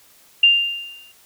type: tone with exponential decay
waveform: sine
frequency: 2794 Hz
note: F7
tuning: in tune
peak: -7 dBFS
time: 0.43-1.12 s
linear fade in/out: 5 ms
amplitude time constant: 150 ms
effects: white hiss -52 dBFS RMS until 1.25 s